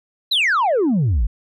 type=exponential sweep; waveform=sine; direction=down; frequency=4186 to 45 Hz; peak=-12 dBFS; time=0.31-1.27 s; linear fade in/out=10 ms; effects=tanh soft clip ceiling -13 dBFS